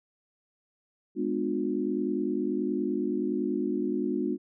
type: chord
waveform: sine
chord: G# diminished seventh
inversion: none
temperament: just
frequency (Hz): 207.7 / 249.2 / 299 / 358.8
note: G#3 / B3 / D4 / F4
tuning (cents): 0 / +16 / +31 / +47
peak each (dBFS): -33 / -32 / -31 / -31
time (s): 1.15-4.38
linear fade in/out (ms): 50
effects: none